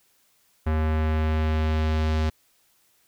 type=tone with low-pass filter sweep; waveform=square; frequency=78.2 Hz; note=D#2; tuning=9 cents sharp; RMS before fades=-23 dBFS; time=0.66-2.3 s; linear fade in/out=10 ms; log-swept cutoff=1800 to 4800 Hz; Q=1; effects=white hiss -64 dBFS RMS until 3.07 s